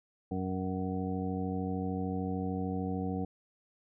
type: harmonic tone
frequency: 93.3 Hz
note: F#2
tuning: 15 cents sharp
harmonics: 1 / 2 / 3 / 4 / 5 / 7 / 8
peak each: -38 / -35 / -37 / -49 / -40 / -52 / -42 dBFS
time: 0.31-3.25 s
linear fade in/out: 5 ms
effects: none